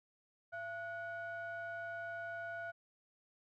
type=ring-modulated tone; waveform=triangle; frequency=392 Hz; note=G4; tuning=in tune; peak=-36 dBFS; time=0.52-2.72 s; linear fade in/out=20 ms; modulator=1070 Hz; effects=none